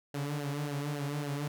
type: tone with flanger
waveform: sawtooth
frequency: 144.5 Hz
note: D3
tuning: 28 cents flat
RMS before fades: -35 dBFS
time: 0.14-1.48 s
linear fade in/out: 5 ms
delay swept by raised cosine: 0.83 to 5.73 ms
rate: 3.6 Hz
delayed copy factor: -0.75
effects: none